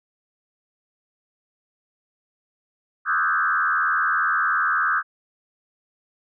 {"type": "tone with frequency modulation", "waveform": "sine", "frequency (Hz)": 1400, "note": "F6", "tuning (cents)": 4, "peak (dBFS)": -18, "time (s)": [3.05, 5.03], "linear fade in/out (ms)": 50, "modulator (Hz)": 81, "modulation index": 2.8, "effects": []}